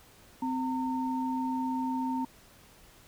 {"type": "tone pair together", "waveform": "sine", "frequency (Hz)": [258.3, 913], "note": ["C4", "A#5"], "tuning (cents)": [-22, -36], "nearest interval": "octave + minor seventh", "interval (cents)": 2186, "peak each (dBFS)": [-30, -33], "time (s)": [0.42, 2.25], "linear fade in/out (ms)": 5, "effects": ["pink hiss -57 dBFS RMS until 3.07 s"]}